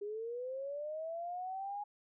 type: linear sweep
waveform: sine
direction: up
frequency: 402.8 to 830.6 Hz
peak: -38 dBFS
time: 0.01-1.84 s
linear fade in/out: 10 ms
effects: none